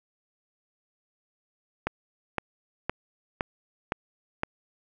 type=click train; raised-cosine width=0.5 ms; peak=-11 dBFS; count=6; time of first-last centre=1.87-4.434 s; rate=1.95 Hz; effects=none